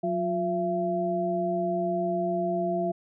sine tone cluster, 181.7 / 354.8 / 676 Hz, F#3 / F4 / E5, -31 / +27 / +43 cents, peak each -31 / -30 / -27 dBFS, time 0.03-2.92 s, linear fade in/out 10 ms, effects none

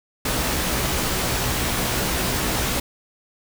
pink noise with comb filter, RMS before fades -23 dBFS, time 0.25-2.8 s, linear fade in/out 5 ms, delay 16 ms, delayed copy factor +0.6, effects none

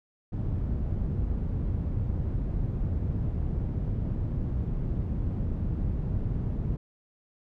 white low-pass noise, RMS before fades -29 dBFS, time 0.32-6.77 s, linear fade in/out 10 ms, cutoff 110 Hz, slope 12 dB/octave, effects none

